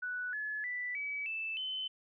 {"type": "tone with pitch steps", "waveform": "sine", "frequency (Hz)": [1481, 1711.1, 1976.9, 2284, 2639, 3049], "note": ["F#6", "A6", "B6", "D7", "E7", "G7"], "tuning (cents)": [1, -49, 1, -49, 1, -49], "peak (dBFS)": -35, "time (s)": [0.02, 1.88], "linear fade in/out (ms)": 10, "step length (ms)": 310, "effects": []}